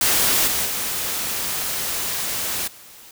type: noise with level steps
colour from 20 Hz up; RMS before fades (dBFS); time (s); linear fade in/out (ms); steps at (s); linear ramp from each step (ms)
white; -18 / -22 / -25 / -44; 0.01-3.11; 2; 0.47 / 0.65 / 2.67; 10
effects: none